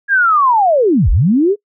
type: linear two-way sweep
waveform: sine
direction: down then up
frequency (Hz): 1661.2 to 34.04 to 431.5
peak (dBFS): -8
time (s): 0.08-1.56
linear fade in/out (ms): 50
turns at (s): 1.1
effects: noise-tail reverb RT60 0.1 s tail -24 dB re dry